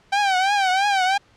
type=tone with vibrato; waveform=sawtooth; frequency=778 Hz; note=G5; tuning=13 cents flat; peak=-13 dBFS; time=0.12-1.18 s; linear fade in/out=10 ms; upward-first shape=triangle; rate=3 Hz; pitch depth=120 cents each way; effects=pink hiss -56 dBFS RMS until 1.36 s + low-pass 5000 Hz 12 dB/octave